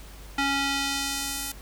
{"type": "tone with band-pass filter sweep", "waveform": "square", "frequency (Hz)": 277.2, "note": "C#4", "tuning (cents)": 0, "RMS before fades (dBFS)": -28, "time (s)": [0.38, 1.52], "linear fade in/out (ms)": 5, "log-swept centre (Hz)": [2100, 12000], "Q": 0.73, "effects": ["added 50 Hz sine -43 dBFS peak until 1.61 s", "pink hiss -48 dBFS RMS until 1.61 s"]}